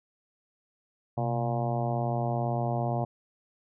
harmonic tone with a mistuned harmonic, 117.7 Hz, A#2, 17 cents sharp, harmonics 1 / 2 / 3 / 4 / 5 / 6 / 7 / 8 / 9, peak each -29 / -36 / -38 / -41 / -35 / -33 / -38 / -43 / -47 dBFS, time 1.17-3.05 s, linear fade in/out 10 ms, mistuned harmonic 1, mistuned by +130 cents, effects none

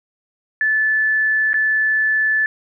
sine tone with dropouts, 1742 Hz, A6, 18 cents flat, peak -14 dBFS, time 0.61-2.46 s, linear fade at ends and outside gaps 1 ms, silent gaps 1.532-1.542 s, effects none

